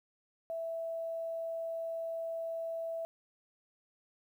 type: tone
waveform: sine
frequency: 659.3 Hz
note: E5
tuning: in tune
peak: -35 dBFS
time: 0.5-3.05 s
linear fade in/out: 0 ms
effects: 11-bit